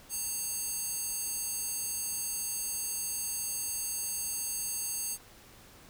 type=tone with high-pass filter; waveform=square; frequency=917 Hz; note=A#5; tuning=29 cents flat; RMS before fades=-35 dBFS; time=0.09-5.18 s; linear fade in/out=50 ms; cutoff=7700 Hz; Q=2; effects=pink hiss -55 dBFS RMS until 5.89 s